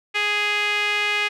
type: tone with band-pass filter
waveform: sawtooth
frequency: 415.3 Hz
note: G#4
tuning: in tune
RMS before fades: -22 dBFS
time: 0.14-1.29 s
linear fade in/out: 20 ms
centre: 2400 Hz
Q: 3.3
effects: none